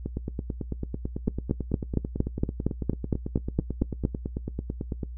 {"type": "two click trains", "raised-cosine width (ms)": 3, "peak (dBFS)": [-10, -17], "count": [13, 46], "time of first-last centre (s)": [[1.28, 4.051], [0.06, 5.032]], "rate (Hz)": [4.33, 9.05], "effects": ["noise-tail reverb RT60 0.1 s tail -19 dB re dry", "added 60 Hz sine -35 dBFS peak until 5.17 s"]}